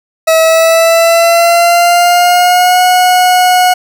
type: tone with pitch glide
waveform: 40% pulse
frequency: 646 to 729.3 Hz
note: E5 to F#5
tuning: -35 to -25 cents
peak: -4 dBFS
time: 0.27-3.74 s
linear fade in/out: 10 ms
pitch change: +210 cents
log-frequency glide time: 0.42-2.82 s
effects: none